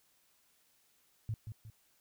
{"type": "tone with echo", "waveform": "sine", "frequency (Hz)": 109.9, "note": "A2", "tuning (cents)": -2, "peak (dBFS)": -33, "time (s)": [1.29, 1.34], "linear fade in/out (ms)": 0, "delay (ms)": 180, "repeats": 2, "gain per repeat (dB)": -7, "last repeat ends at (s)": 1.7, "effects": ["white hiss -71 dBFS RMS until 2 s"]}